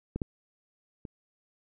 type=clicks; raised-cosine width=3 ms; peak=-19 / -17 / -27 dBFS; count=3; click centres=0.16 / 0.218 / 1.052 s; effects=none